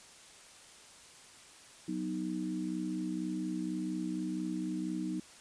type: chord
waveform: sine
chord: B major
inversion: second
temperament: equal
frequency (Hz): 185 / 246.9 / 311.1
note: F#3 / B3 / D#4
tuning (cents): 0 / 0 / 0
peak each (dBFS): -38 / -40 / -36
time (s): 1.88-5.2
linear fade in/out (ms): 5
effects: white hiss -55 dBFS RMS until 5.4 s + resampled to 22050 Hz